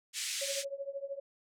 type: band-pass noise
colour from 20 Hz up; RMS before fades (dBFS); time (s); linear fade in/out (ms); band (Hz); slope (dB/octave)
white; -37; 0.13-0.65; 50; 2000 to 8600; 24
type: tone with tremolo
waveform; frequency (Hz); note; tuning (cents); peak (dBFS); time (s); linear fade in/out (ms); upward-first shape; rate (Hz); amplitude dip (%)
sine; 554.4; C#5; 0; -33; 0.41-1.2; 10; triangle; 13; 95
effects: none